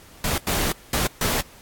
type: noise bursts at uneven times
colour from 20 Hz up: pink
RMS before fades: -23 dBFS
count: 4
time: 0.24-0.38 / 0.47-0.72 / 0.93-1.07 / 1.21-1.41 s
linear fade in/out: 2 ms
effects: pink hiss -48 dBFS RMS until 1.61 s + AAC 64 kbps